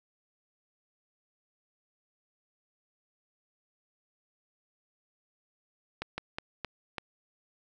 slowing click train, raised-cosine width 0.3 ms, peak -18 dBFS, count 5, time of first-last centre 6.02-6.982 s, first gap 160 ms, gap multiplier 1.28, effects none

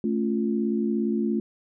sine chord, A augmented, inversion none, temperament equal, 220 / 277.2 / 349.2 Hz, A3 / C#4 / E#4, 0 / 0 / 0 cents, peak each -24 / -30 / -28 dBFS, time 0.04-1.4 s, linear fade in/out 2 ms, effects none

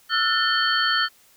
sine tone cluster, 1327 / 1447 / 1786 / 3110 / 4419 Hz, E6 / F#6 / A6 / G7 / C#8, +11 / -39 / +25 / -14 / -6 cents, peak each -25 dBFS, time 0.09-1.09 s, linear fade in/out 50 ms, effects white hiss -56 dBFS RMS until 1.36 s

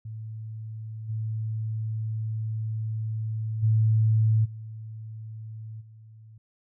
sine tone with level steps, 110 Hz, A2, in tune, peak -34 / -27 / -18 / -36 / -46 dBFS, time 0.05-6.38 s, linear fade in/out 5 ms, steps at 1.08 / 3.62 / 4.44 / 5.8 s, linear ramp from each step 20 ms, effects none

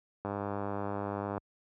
click train, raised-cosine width 1 ms, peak -21 dBFS, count 115, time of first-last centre 0.25-1.379 s, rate 101 Hz, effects high-pass 60 Hz 12 dB/octave

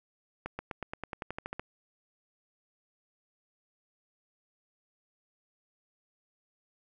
accelerating click train, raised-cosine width 0.5 ms, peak -21 dBFS, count 13, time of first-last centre 0.46-1.596 s, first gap 130 ms, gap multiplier 0.94, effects none

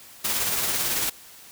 white noise with tremolo, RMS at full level -24 dBFS, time 0.24-1.1 s, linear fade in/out 10 ms, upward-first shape sine, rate 18 Hz, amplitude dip 30%, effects white hiss -47 dBFS RMS until 1.51 s

